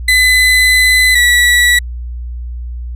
35% pulse tone pair in turn, 2013 / 1946.7 Hz, B6 / B6, +33 / -25 cents, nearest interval minor second, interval 58 cents, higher first, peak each -5 dBFS, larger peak neither, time 0.08-1.15 / 1.15-1.79 s, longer first, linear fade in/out 5 ms, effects added 60 Hz sine -20 dBFS peak until 2.95 s + resampled to 32000 Hz

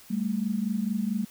sine tone pair together, 198 / 222.5 Hz, G3 / A3, +18 / +20 cents, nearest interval major second, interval 202 cents, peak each -28 dBFS, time 0.1-1.25 s, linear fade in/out 10 ms, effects white hiss -52 dBFS RMS until 1.3 s

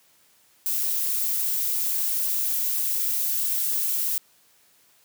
violet noise, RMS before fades -25 dBFS, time 0.66-4.18 s, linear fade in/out 0 ms, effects white hiss -60 dBFS RMS until 5.04 s + high-pass 80 Hz 12 dB/octave

